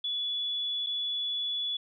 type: tone with dropouts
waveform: sine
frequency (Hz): 3422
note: A7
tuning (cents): -49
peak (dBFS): -29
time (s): 0.04-1.77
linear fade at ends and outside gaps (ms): 5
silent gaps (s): 0.864-0.868
effects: none

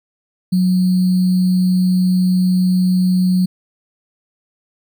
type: tone with sample-and-hold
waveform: sine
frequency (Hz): 183.2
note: F#3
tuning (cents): -17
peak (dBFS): -11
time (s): 0.52-3.46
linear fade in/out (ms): 10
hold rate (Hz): 4410
effects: none

